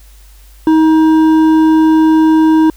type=tone with hard clipping; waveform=triangle; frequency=316.5 Hz; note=D#4; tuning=30 cents sharp; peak=-7 dBFS; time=0.67-2.7 s; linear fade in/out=2 ms; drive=11 dB; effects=added 50 Hz sine -37 dBFS peak until 2.76 s + white hiss -47 dBFS RMS until 2.76 s